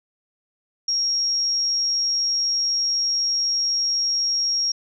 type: tone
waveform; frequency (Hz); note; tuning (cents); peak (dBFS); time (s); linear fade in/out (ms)
sine; 5588; F8; 0; -19; 0.88-4.72; 5
effects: none